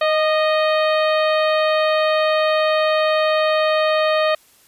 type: harmonic tone with a mistuned harmonic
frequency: 622.3 Hz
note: D#5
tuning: in tune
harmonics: 1 / 2 / 3 / 4 / 5 / 6 / 7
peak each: -16 / -22 / -26 / -28 / -30 / -32 / -33 dBFS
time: 0.01-4.35 s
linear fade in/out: 5 ms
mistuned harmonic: 2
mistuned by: -25 cents
effects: white hiss -53 dBFS RMS until 4.67 s + resampled to 32000 Hz